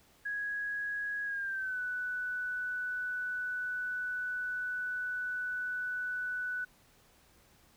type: tone with pitch glide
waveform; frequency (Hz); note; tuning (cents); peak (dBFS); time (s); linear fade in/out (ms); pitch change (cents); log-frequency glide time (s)
sine; 1661.2 to 1488.5; G#6 to F#6; 0 to +10; -33; 0.25-6.65; 10; -190; 1.25-1.8
effects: pink hiss -64 dBFS RMS until 7.76 s